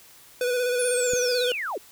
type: tone with vibrato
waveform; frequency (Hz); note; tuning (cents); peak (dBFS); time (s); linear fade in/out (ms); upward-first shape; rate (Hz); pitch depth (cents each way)
square; 493.9; B4; 0; -23; 0.41-1.52; 2; square; 16; 25
type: linear sweep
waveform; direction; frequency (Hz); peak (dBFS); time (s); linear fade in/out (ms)
sine; down; 10100 to 311.1; -27; 0.79-1.78; 5
type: click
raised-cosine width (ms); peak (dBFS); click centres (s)
3; -22; 1.135
effects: white hiss -51 dBFS RMS until 1.91 s